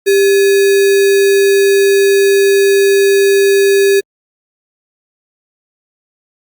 sine tone with sample-and-hold, 395.5 Hz, G4, 15 cents sharp, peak -6 dBFS, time 0.06-4.01 s, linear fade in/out 20 ms, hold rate 2100 Hz, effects Opus 48 kbps

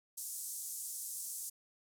white band-pass noise, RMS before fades -43 dBFS, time 0.17-1.5 s, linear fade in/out 10 ms, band 6600 to 12000 Hz, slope 24 dB/octave, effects none

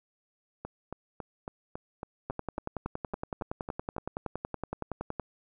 two click trains, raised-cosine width 1 ms, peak -19 / -23 dBFS, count 32 / 13, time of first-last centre 2.3-5.197 / 0.65-3.965 s, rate 10.7 / 3.62 Hz, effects none

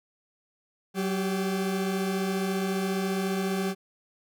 40% pulse tone pair together, 188.5 / 391.6 Hz, F#3 / G4, +32 / -2 cents, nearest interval octave + minor second, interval 1266 cents, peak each -27 / -30 dBFS, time 0.94-3.75 s, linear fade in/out 50 ms, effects none

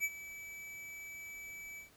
square tone with ADSR envelope, 2300 Hz, D7, 37 cents flat, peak -30 dBFS, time 0-1.9 s, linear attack 42 ms, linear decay 45 ms, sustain -16 dB, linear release 120 ms, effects pink hiss -64 dBFS RMS until 1.96 s

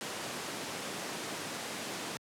pink high-pass noise, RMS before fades -39 dBFS, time 0.01-2.17 s, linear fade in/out 0 ms, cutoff 190 Hz, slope 12 dB/octave, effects high-pass 100 Hz 12 dB/octave + low-pass 10000 Hz 12 dB/octave

